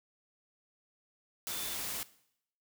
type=tone in noise; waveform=sine; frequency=3520 Hz; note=A7; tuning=in tune; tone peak=-44 dBFS; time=1.51-1.75 s; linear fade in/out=0 ms; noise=white; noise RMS=-38 dBFS; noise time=1.47-2.03 s; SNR=-9 dB; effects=noise-tail reverb RT60 0.7 s tail -18 dB re dry